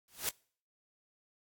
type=noise with exponential growth; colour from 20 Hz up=white; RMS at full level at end=-30 dBFS; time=0.08-0.29 s; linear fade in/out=1 ms; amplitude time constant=45 ms; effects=noise-tail reverb RT60 0.5 s tail -26 dB re dry + AAC 64 kbps